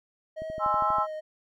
triangle tone with vibrato, 628 Hz, D#5, 16 cents sharp, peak -31 dBFS, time 0.36-1.21 s, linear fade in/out 20 ms, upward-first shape triangle, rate 2.2 Hz, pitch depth 27 cents each way
click train, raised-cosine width 3 ms, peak -29 dBFS, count 8, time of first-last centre 0.42-0.985 s, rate 12.4 Hz
sine chord, Ab augmented, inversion none, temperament equal, 830.6 / 1046.5 / 1318.5 Hz, Ab5 / C6 / E6, 0 / 0 / 0 cents, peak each -28 / -28 / -26 dBFS, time 0.59-1.07 s, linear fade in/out 50 ms
effects none

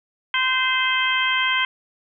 harmonic tone with a mistuned harmonic, 517 Hz, C5, 21 cents flat, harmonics 2 / 3 / 4 / 5 / 6, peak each -25 / -24 / -23 / -27 / -24 dBFS, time 0.34-1.65 s, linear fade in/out 2 ms, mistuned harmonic 6, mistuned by +28 cents, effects none

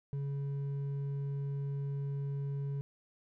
sine tone with hard clipping, 140.1 Hz, C#3, 19 cents sharp, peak -35 dBFS, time 0.13-2.81 s, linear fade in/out 0 ms, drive 4 dB, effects none

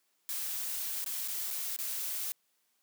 blue noise with dropouts, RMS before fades -36 dBFS, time 0.29-2.32 s, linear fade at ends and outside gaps 0 ms, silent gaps 1.043-1.062 / 1.277-1.283 / 1.505-1.509 / 1.763-1.788 s, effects white hiss -75 dBFS RMS until 2.82 s + high-pass 200 Hz 12 dB/octave

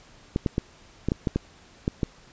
clicks, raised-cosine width 3 ms, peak -10 dBFS, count 9, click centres 0.361 / 0.462 / 0.581 / 1.086 / 1.119 / 1.272 / 1.36 / 1.879 / 2.032 s, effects pink hiss -53 dBFS RMS until 2.32 s + resampled to 16000 Hz

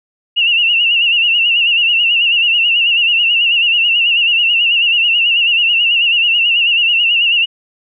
sine tone with vibrato, 2787 Hz, F7, 4 cents flat, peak -9 dBFS, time 0.36-7.46 s, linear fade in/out 20 ms, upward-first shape sine, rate 9.2 Hz, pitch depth 78 cents each way, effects none

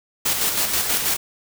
white noise with tremolo, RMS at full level -20 dBFS, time 0.25-1.17 s, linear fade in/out 10 ms, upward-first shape square, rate 6.2 Hz, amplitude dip 40%, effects none

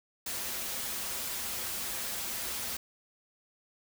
white noise with comb filter, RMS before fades -36 dBFS, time 0.26-2.77 s, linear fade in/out 5 ms, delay 6.7 ms, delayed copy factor -0.5, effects none

